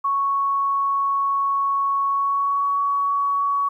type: tone with pitch glide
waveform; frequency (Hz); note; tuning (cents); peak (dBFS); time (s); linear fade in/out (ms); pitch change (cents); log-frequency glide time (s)
sine; 1108.7 to 1124.2; C#6 to C#6; 0 to +24; -18; 0.04-3.69; 10; +24; 2.08-2.7
effects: 10-bit